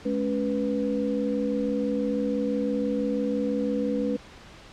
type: tone cluster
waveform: sine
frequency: 212.4 / 278.4 / 492 Hz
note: G#3 / C#4 / B4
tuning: +39 / +8 / -7 cents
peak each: -28 dBFS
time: 0.05-4.17 s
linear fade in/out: 10 ms
effects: pink hiss -47 dBFS RMS until 4.72 s + low-pass 5000 Hz 12 dB/octave